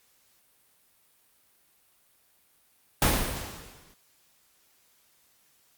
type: noise with exponential decay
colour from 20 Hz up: pink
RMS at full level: -20 dBFS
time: 3.02-3.94 s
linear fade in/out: 1 ms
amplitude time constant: 200 ms
effects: white hiss -65 dBFS RMS until 5.77 s + Opus 48 kbps